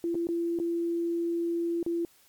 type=tone with dropouts; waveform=sine; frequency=339.2 Hz; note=E4; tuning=50 cents sharp; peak=-26 dBFS; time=0.04-2.05 s; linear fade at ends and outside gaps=1 ms; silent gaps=0.145-0.152 / 0.27-0.288 / 0.589-0.599 / 1.829-1.863 s; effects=white hiss -61 dBFS RMS until 2.28 s + MP3 96 kbps

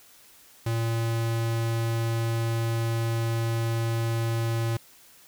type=tone; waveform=square; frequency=114.7 Hz; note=A#2; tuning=28 cents flat; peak=-25 dBFS; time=0.66-4.77 s; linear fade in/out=5 ms; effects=white hiss -54 dBFS RMS until 5.27 s

